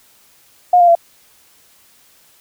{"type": "tone with pitch steps", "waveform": "sine", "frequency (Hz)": [716, 697.6, 679.7], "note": ["F5", "F5", "F5"], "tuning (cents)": [43, -2, -47], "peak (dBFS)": -6, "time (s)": [0.73, 0.952], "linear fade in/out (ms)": 5, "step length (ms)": 74, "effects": ["white hiss -51 dBFS RMS until 2.4 s"]}